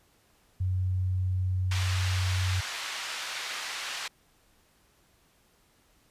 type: tone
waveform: sine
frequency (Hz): 92.5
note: F#2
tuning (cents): 0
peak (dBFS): -25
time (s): 0.6-2.61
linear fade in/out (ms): 10
type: band-pass noise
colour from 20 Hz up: pink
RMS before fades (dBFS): -36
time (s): 1.71-4.08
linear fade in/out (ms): 5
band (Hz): 1400 to 5600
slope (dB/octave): 12
effects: pink hiss -65 dBFS RMS until 6.1 s + resampled to 32000 Hz